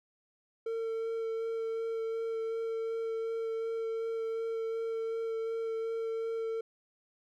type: tone with vibrato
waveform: triangle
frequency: 452.1 Hz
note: A4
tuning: 47 cents sharp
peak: -30 dBFS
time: 0.66-6.61 s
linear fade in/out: 5 ms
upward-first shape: sine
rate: 2.7 Hz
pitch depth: 10 cents each way
effects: none